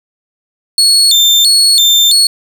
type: tone with vibrato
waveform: 35% pulse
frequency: 3951 Hz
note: B7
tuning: in tune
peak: -4 dBFS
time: 0.78-2.27 s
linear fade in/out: 2 ms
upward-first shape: square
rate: 1.5 Hz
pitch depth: 170 cents each way
effects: none